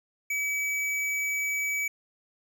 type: tone with hard clipping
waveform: sine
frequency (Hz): 2285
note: D7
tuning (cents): -48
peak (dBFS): -28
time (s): 0.3-1.88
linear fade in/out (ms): 5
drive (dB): 15
effects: none